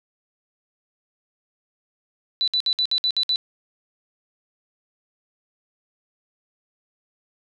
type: tone bursts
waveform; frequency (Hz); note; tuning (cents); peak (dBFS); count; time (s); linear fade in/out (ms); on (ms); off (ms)
sine; 3978; B7; +12; -18; 8; 2.41-3.359; 0; 67; 59
effects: none